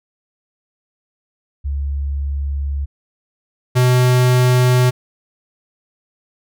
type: tone pair in turn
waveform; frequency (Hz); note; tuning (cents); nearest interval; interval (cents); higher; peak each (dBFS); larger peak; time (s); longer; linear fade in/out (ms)
sine / square; 70.2 / 125.55; C#2 / B2; +22 / +29; minor seventh; 1007; second; -18 / -11; second; 1.64-2.86 / 3.75-4.91; first; 20
effects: none